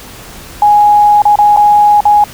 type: tone with dropouts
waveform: sine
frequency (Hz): 830.6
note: G#5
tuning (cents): 0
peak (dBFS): -3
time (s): 0.62-2.24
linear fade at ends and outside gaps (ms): 2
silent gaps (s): 1.22-1.253 / 1.357-1.387 / 1.564-1.572 / 2.006-2.053
effects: pink hiss -31 dBFS RMS until 2.33 s